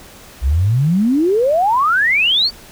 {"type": "exponential sweep", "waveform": "sine", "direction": "up", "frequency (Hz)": [59.9, 4699], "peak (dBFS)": -11, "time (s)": [0.41, 2.51], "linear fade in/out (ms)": 50, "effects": ["pink hiss -40 dBFS RMS until 2.71 s"]}